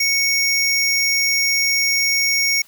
square tone pair together, 2217 / 5586 Hz, C#7 / F8, 0 / -1 cents, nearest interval octave + major third, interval 1599 cents, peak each -19 dBFS, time 0-2.62 s, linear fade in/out 5 ms, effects white hiss -50 dBFS RMS until 2.67 s

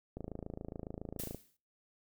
click train, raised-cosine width 2 ms, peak -28 dBFS, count 33, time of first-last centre 0.17-1.346 s, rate 27.2 Hz
blue noise with exponential decay, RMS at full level -39 dBFS, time 1.19-1.57 s, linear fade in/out 5 ms, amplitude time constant 81 ms
effects noise-tail reverb RT60 0.4 s tail -22 dB re dry

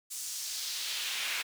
brown noise with high-pass filter sweep, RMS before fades -36 dBFS, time 0.1-1.43 s, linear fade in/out 20 ms, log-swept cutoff 7600 to 2200 Hz, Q 1.5, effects none

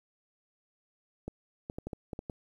clicks, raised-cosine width 2 ms, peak -24 dBFS, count 8, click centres 1.28 / 1.699 / 1.785 / 1.87 / 1.932 / 2.132 / 2.191 / 2.298 s, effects 10-bit

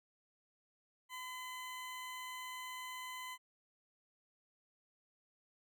20% pulse tone, 1016 Hz, B5, 49 cents sharp, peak -39 dBFS, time 1.09-3.38 s, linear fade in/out 50 ms, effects none

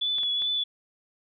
sine tone with vibrato, 3442 Hz, A7, 39 cents flat, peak -24 dBFS, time 0.01-0.64 s, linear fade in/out 10 ms, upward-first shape triangle, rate 2.5 Hz, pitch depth 30 cents each way
clicks, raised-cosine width 0.3 ms, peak -27 dBFS, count 3, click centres 0.184 / 0.233 / 0.421 s
effects none

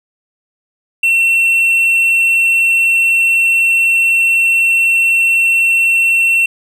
triangle tone, 2708 Hz, E7, 46 cents sharp, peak -7 dBFS, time 1.03-6.46 s, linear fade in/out 5 ms, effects none

